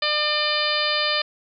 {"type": "harmonic tone", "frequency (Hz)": 600, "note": "D5", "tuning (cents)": 37, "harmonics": [1, 2, 3, 4, 5, 6, 7, 8], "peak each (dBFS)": [-28, -28, -28, -28, -28, -28, -28, -28], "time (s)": [0.02, 1.22], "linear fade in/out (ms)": 5, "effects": []}